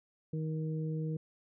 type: harmonic tone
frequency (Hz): 157.3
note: D#3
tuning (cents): +19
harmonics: 1 / 2 / 3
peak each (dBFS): -33 / -43 / -43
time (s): 0.33-1.17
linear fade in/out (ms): 5
effects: none